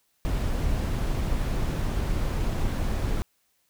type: noise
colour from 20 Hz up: brown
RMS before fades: -26 dBFS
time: 0.25-3.22 s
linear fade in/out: 0 ms
effects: white hiss -70 dBFS RMS until 3.69 s